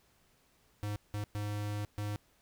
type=tone bursts at uneven times; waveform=square; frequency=103.83 Hz; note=G#2; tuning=in tune; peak=-35 dBFS; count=4; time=0.83-0.96 / 1.14-1.24 / 1.35-1.85 / 1.98-2.16 s; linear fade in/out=0 ms; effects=pink hiss -69 dBFS RMS until 2.41 s